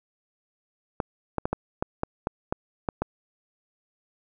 clicks, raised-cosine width 1 ms, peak -11 dBFS, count 10, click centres 1.002 / 1.383 / 1.455 / 1.53 / 1.825 / 2.034 / 2.271 / 2.525 / 2.888 / 3.02 s, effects none

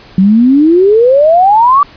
sine exponential sweep, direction up, 183.4 to 1174.7 Hz, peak -3 dBFS, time 0.18-1.83 s, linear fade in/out 2 ms, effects pink hiss -37 dBFS RMS until 1.96 s + resampled to 11025 Hz

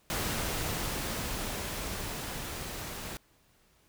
pink noise with level ramp, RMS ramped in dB -32 to -40 dBFS, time 0.1-3.17 s, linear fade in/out 0 ms, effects pink hiss -66 dBFS RMS until 3.88 s

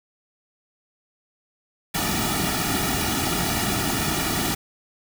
pink noise with comb filter, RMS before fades -24 dBFS, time 1.94-4.55 s, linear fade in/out 10 ms, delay 1.9 ms, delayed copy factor -0.8, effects none

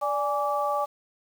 sine tone cluster, 585 / 830 / 1159 Hz, D5 / G#5 / D6, -7 / -1 / -23 cents, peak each -28 dBFS, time 0.01-0.86 s, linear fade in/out 20 ms, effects 8-bit

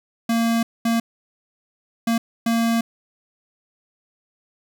square tone bursts at uneven times, 230 Hz, A#3, 23 cents flat, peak -18 dBFS, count 4, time 0.29-0.63 / 0.85-1 / 2.07-2.18 / 2.46-2.81 s, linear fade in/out 5 ms, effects none

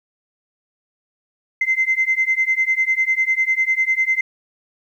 sine beating tone pair, 2067 / 2077 Hz, C7 / C7, -22 / -13 cents, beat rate 10 Hz, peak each -18 / -18 dBFS, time 1.61-4.21 s, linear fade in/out 5 ms, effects tanh soft clip ceiling -8 dBFS + 9-bit

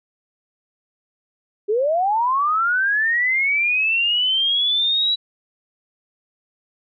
sine linear sweep, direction up, 394.6 to 3931 Hz, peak -16 dBFS, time 1.68-5.16 s, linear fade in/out 20 ms, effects none

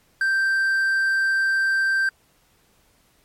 triangle tone, 1568 Hz, G6, in tune, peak -16 dBFS, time 0.21-2.09 s, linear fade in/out 2 ms, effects pink hiss -61 dBFS RMS until 3.24 s + MP3 64 kbps

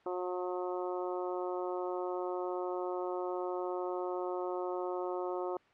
harmonic tone, 180.7 Hz, F#3, 41 cents flat, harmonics 2 / 3 / 4 / 5 / 6 / 7, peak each -36 / -40 / -42 / -44 / -46 / -47 dBFS, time 0.06-5.57 s, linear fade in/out 2 ms, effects white hiss -64 dBFS RMS until 5.73 s + low-pass 2000 Hz 12 dB/octave

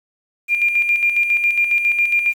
sine tone with tremolo, 2400 Hz, D7, 37 cents sharp, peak -12 dBFS, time 0.48-2.34 s, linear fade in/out 50 ms, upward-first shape square, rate 7.3 Hz, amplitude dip 50%, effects 7-bit

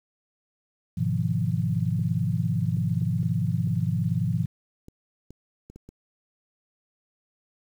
sine chord, F half-diminished seventh, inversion first, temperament just, 104.77 / 125.72 / 157.15 / 174.61 Hz, Ab2 / Cb3 / Eb3 / F3, +16 / +31 / +18 / 0 cents, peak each -28 dBFS, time 0.97-4.46 s, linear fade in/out 10 ms
clicks, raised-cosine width 3 ms, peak -31 dBFS, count 10, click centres 1.994 / 2.769 / 3.018 / 3.23 / 3.673 / 4.884 / 5.306 / 5.7 / 5.76 / 5.89 s
effects 9-bit

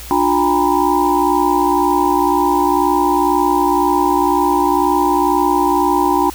sine tone cluster, 296.2 / 356.7 / 805 / 935 / 997 Hz, D4 / F4 / G5 / A#5 / B5, +15 / +37 / +46 / +5 / +16 cents, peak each -18 dBFS, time 0.11-6.3 s, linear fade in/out 0 ms, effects added 60 Hz sine -33 dBFS peak until 6.34 s + white hiss -34 dBFS RMS until 6.34 s

